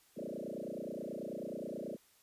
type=tone with frequency modulation; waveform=sine; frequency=398 Hz; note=G4; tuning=26 cents sharp; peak=-39 dBFS; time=0.16-1.97 s; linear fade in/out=20 ms; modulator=29.3 Hz; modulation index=7.2; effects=white hiss -67 dBFS RMS until 2.22 s + resampled to 32000 Hz